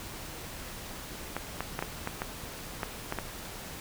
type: clicks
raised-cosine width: 0.5 ms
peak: -16 dBFS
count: 9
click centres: 1.366 / 1.606 / 1.791 / 1.825 / 2.074 / 2.219 / 2.832 / 3.124 / 3.187 s
effects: pink hiss -42 dBFS RMS until 3.8 s